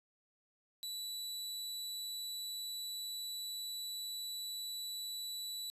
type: tone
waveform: sawtooth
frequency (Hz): 3951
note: B7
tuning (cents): 0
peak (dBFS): -37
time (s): 0.83-5.7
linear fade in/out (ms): 0
effects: resampled to 32000 Hz + 13-bit